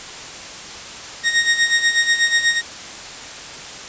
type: tone with tremolo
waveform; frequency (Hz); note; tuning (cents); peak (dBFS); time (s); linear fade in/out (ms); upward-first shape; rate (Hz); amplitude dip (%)
sawtooth; 1864.7; A#6; 0; -8; 1.23-2.62; 50; sine; 8.2; 70
effects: white hiss -33 dBFS RMS until 3.88 s + resampled to 16000 Hz

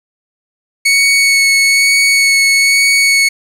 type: tone with vibrato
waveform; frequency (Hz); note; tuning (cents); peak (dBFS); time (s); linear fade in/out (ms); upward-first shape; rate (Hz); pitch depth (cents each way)
sawtooth; 2217; C#7; 0; -4; 0.85-3.29; 10; sine; 1.1; 11
effects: low-pass 11000 Hz 12 dB/octave + 7-bit

